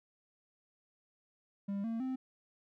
triangle tone with pitch steps, 199.3 / 227.6 / 260 Hz, G3 / A#3 / C4, +29 / -41 / -11 cents, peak -32 dBFS, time 1.68-2.16 s, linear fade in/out 10 ms, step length 160 ms, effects none

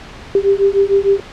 sine beating tone pair, 392 / 398.6 Hz, G4 / G4, 0 / +29 cents, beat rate 6.6 Hz, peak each -13 dBFS, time 0.35-1.2 s, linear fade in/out 2 ms, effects pink hiss -34 dBFS RMS until 1.32 s + low-pass 4000 Hz 12 dB/octave

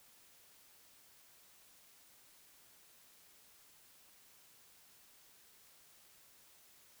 silence, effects white hiss -64 dBFS RMS until 7 s

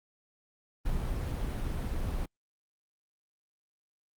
brown noise, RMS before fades -32 dBFS, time 0.85-2.26 s, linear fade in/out 10 ms, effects Opus 32 kbps

